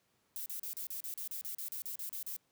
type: noise bursts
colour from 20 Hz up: violet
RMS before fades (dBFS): -41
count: 15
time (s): 0.36-2.364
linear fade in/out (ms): 0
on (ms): 100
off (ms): 36
effects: pink hiss -75 dBFS RMS until 2.51 s + high-pass 100 Hz 12 dB/octave